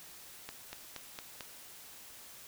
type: accelerating click train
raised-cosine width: 0.2 ms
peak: -24 dBFS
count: 5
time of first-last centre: 0.49-1.408 s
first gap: 240 ms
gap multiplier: 0.97
effects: white hiss -52 dBFS RMS until 2.47 s